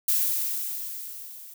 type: noise with level ramp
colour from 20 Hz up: violet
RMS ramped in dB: -22 to -45 dBFS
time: 0.08-1.54 s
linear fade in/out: 5 ms
effects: none